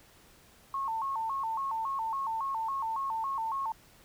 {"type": "tone with vibrato", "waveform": "sine", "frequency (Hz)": 987.8, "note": "B5", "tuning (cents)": 0, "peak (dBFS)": -30, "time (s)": [0.74, 3.72], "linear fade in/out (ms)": 2, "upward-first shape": "square", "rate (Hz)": 3.6, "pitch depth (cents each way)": 170, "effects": ["pink hiss -59 dBFS RMS until 4.04 s"]}